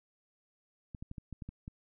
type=clicks; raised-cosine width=5 ms; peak=-30 dBFS; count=8; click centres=0.948 / 1.025 / 1.114 / 1.182 / 1.327 / 1.422 / 1.49 / 1.679 s; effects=none